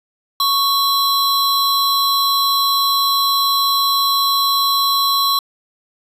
square tone pair together, 1108.7 / 4027 Hz, C#6 / B7, 0 / +33 cents, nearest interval octave + minor seventh, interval 2233 cents, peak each -17 dBFS, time 0.4-5.39 s, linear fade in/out 2 ms, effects resampled to 32000 Hz + 8-bit

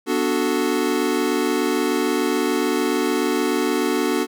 square chord, B minor seventh, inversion none, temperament equal, 246.9 / 293.7 / 370 / 440 Hz, B3 / D4 / F#4 / A4, 0 / 0 / 0 / 0 cents, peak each -26 / -24 / -24 / -26 dBFS, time 0.06-4.27 s, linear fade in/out 50 ms, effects none

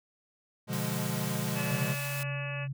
square chord, B diminished seventh, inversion none, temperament equal, 123.47 / 146.83 / 174.61 / 207.7 Hz, B2 / D3 / F3 / Ab3, 0 / 0 / 0 / 0 cents, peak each -37 dBFS, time 0.67-1.96 s, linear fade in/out 50 ms
white high-pass noise, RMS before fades -40 dBFS, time 0.73-2.23 s, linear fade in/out 0 ms, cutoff 580 Hz, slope 48 dB/octave
harmonic tone, 287.7 Hz, D4, 36 cents flat, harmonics 2 / 3 / 4 / 5 / 6 / 7 / 8 / 9 / 10, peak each -42 / -51 / -47 / -50 / -43 / -51 / -50 / -39 / -51 dBFS, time 1.54-2.68 s, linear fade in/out 50 ms
sine tone with tremolo, 136.1 Hz, C#3, 31 cents flat, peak -32 dBFS, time 1.71-2.73 s, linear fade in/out 10 ms, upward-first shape sine, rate 2.2 Hz, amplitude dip 30%
effects none

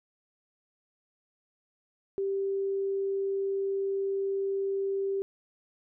sine tone, 391.8 Hz, G4, 1 cent flat, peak -27 dBFS, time 2.18-5.22 s, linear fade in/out 0 ms, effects none

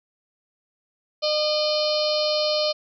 harmonic tone, 607 Hz, D#5, 43 cents flat, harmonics 1 / 2 / 4 / 5 / 6 / 7 / 8 / 9, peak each -22 / -34 / -37 / -32 / -36 / -27 / -29 / -36 dBFS, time 1.22-2.73 s, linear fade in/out 20 ms, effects none

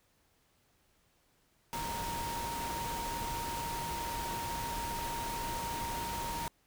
sine tone in noise, 932.3 Hz, A#5, in tune, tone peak -37 dBFS, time 1.73-6.48 s, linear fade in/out 0 ms, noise pink, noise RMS -40 dBFS, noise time 1.73-6.48 s, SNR 0 dB, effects pink hiss -71 dBFS RMS until 6.66 s

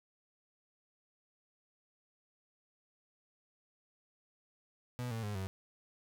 35% pulse tone with pitch steps, 123.47 / 113.22 / 103.83 / 95.21 Hz, B2 / A2 / G#2 / G2, 0 / +50 / 0 / -50 cents, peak -35 dBFS, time 4.99-5.47 s, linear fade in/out 0 ms, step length 120 ms, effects none

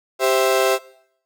35% pulse chord, C major, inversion second, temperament equal, 392 / 523.3 / 659.3 Hz, G4 / C5 / E5, 0 / 0 / 0 cents, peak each -18 dBFS, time 0.19-0.79 s, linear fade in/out 50 ms, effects noise-tail reverb RT60 0.7 s tail -21 dB re dry

